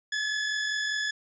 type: tone pair together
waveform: sawtooth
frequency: 1707 / 1752 Hz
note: G#6 / A6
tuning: +47 / -8 cents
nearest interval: unison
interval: 45 cents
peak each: -24 / -34 dBFS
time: 0.12-1.11 s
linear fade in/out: 5 ms
effects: resampled to 16000 Hz